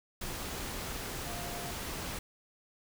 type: tone in noise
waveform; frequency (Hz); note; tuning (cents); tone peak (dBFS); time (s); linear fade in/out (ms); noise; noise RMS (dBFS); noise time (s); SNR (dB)
sine; 699; F5; +1; -44; 1.26-1.71; 5; pink; -39; 0.21-2.19; -8
effects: none